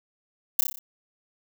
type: noise with echo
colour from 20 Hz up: violet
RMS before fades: -18 dBFS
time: 0.59-0.61 s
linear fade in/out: 5 ms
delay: 30 ms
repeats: 6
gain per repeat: -4 dB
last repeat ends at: 0.79 s
effects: none